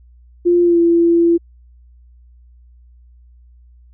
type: tone with pitch glide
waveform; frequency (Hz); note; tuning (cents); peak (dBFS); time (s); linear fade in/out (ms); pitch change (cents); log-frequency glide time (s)
sine; 349.2 to 338.9; F4 to E4; 0 to +48; -9; 0.45-1.38; 20; -52; 0.63-0.79
effects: added 60 Hz sine -43 dBFS peak until 3.93 s